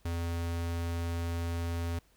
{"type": "tone", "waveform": "square", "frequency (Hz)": 84.7, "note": "E2", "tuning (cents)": 48, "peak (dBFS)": -32, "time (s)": [0.05, 1.99], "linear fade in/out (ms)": 5, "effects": ["added 50 Hz sine -66 dBFS peak until 2.16 s", "pink hiss -67 dBFS RMS until 2.16 s"]}